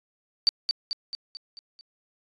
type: tone with echo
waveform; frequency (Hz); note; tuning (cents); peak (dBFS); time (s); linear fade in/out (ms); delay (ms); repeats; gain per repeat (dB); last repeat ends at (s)
sine; 4600; D8; -37; -16; 0.47-0.49; 0; 220; 6; -5; 1.81
effects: resampled to 22050 Hz